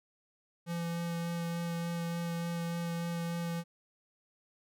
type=tone with vibrato; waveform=square; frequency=169.7 Hz; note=F3; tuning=49 cents flat; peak=-34 dBFS; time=0.66-3.64 s; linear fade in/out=50 ms; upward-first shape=sine; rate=3.4 Hz; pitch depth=10 cents each way; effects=none